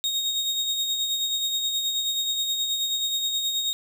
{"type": "tone with tremolo", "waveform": "35% pulse", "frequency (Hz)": 3729, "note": "A#7", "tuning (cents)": 0, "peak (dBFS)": -20, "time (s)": [0.04, 3.73], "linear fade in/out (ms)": 0, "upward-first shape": "sine", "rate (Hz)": 9.4, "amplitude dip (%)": 40, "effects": ["10-bit"]}